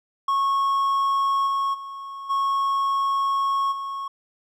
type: tone with level steps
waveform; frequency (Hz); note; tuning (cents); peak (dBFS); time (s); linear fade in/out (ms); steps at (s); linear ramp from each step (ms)
triangle; 1098; C#6; -17; -17 / -19 / -31 / -18 / -26; 0.28-4.08; 5; 1.46 / 1.73 / 2.29 / 3.71; 20
effects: none